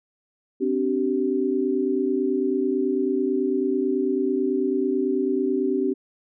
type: tone cluster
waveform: sine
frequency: 260.2 / 289.3 / 383.7 Hz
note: C4 / D4 / G4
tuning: -9 / -26 / -37 cents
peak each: -25 / -26 / -23 dBFS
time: 0.6-5.94 s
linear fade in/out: 20 ms
effects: none